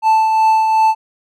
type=tone with tremolo; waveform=triangle; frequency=880 Hz; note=A5; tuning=in tune; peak=-6 dBFS; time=0.02-0.95 s; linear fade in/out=50 ms; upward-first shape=triangle; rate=2.7 Hz; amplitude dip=40%; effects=none